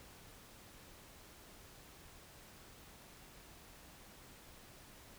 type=silence; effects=pink hiss -58 dBFS RMS until 5.18 s